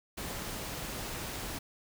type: noise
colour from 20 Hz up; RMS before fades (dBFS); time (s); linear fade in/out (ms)
pink; -39; 0.17-1.59; 10
effects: none